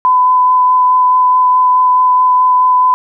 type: tone with vibrato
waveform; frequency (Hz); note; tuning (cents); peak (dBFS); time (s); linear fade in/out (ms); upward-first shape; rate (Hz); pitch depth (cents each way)
sine; 1006; B5; +32; -6; 0.05-2.94; 0; sine; 4.7; 9
effects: none